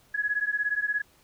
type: beating tone pair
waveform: sine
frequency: 1672 / 1689 Hz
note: G#6 / G#6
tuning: +11 / +29 cents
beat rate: 17 Hz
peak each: -28 dBFS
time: 0.14-1.02 s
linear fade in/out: 10 ms
effects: pink hiss -61 dBFS RMS until 1.23 s